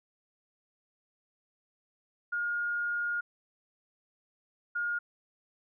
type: tone bursts at uneven times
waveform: sine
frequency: 1424 Hz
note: F6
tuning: 33 cents sharp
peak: -29 dBFS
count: 2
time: 2.32-3.21 / 4.75-4.99 s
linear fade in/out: 10 ms
effects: none